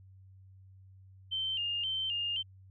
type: tone with vibrato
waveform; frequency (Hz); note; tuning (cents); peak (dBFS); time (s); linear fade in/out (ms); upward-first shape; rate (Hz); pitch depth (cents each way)
sine; 2960; F#7; 0; -31; 1.31-2.43; 20; square; 1.9; 82
effects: added 95 Hz sine -53 dBFS peak until 2.7 s